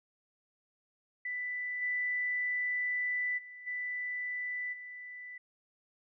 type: tone with level steps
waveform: sine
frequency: 1985 Hz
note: B6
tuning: 8 cents sharp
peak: -34 / -30 / -46 / -34 / -43 dBFS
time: 1.25-5.38 s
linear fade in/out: 5 ms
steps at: 1.81 / 3.37 / 3.66 / 4.72 s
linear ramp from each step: 20 ms
effects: none